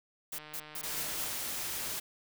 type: noise bursts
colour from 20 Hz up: blue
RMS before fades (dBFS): -39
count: 5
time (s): 0.32-1.245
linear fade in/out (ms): 5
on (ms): 65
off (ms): 150
type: click train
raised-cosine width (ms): 0.3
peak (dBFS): -32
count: 146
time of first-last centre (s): 0.33-1.284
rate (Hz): 152
type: noise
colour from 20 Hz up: white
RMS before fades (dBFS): -37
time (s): 0.83-2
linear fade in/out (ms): 10
effects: none